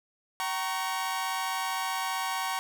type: chord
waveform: sawtooth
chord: G diminished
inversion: none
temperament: equal with one note detuned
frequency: 764.3 / 932.3 / 1108.7 Hz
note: G5 / Bb5 / Db6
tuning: -44 / 0 / 0 cents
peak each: -30 dBFS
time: 0.4-2.59 s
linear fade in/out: 0 ms
effects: none